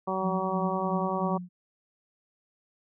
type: harmonic tone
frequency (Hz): 189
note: F#3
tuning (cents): +37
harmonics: 1 / 2 / 3 / 4 / 5 / 6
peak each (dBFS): -34 / -34 / -34 / -34 / -34 / -34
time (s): 0.07-1.38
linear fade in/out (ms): 10
type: tone with tremolo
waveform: sine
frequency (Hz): 178.8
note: F3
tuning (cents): +41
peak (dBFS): -28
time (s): 0.21-1.49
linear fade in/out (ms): 50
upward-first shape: sine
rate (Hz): 3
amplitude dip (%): 70
effects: none